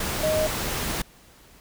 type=tone in noise; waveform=sine; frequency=622.3 Hz; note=D#5; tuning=in tune; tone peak=-21 dBFS; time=0.23-0.47 s; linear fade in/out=5 ms; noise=pink; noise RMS=-28 dBFS; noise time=0-1.02 s; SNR=+4 dB; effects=pink hiss -53 dBFS RMS until 1.6 s